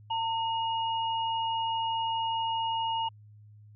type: tone pair together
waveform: sine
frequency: 906.2 / 2877 Hz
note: A#5 / F#7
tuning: -49 / -49 cents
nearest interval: octave + minor sixth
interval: 2000 cents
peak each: -28 / -35 dBFS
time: 0.1-3.09 s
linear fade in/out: 10 ms
effects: added 105 Hz sine -50 dBFS peak until 3.75 s